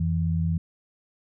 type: tone pair together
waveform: sine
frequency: 86.95 / 164.6 Hz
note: F2 / E3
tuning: -7 / -2 cents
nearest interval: major seventh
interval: 1105 cents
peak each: -25 / -24 dBFS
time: 0-0.58 s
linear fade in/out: 5 ms
effects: none